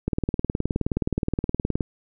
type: click train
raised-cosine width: 3 ms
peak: -10 dBFS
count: 34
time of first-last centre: 0.08-1.808 s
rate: 19.1 Hz
effects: none